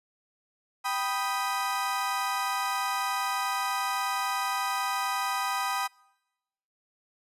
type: chord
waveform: 35% pulse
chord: G augmented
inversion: none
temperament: equal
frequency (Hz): 784 / 987.8 / 1244.5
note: G5 / B5 / D#6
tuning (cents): 0 / 0 / 0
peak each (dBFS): -31 / -30 / -30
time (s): 0.84-5.88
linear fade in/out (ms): 20
effects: noise-tail reverb RT60 1.0 s tail -26 dB re dry + resampled to 32000 Hz